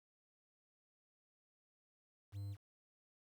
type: tone with quantisation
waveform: triangle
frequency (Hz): 100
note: G2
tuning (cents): +35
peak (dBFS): -40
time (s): 2.32-2.57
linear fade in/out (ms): 50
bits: 11
effects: none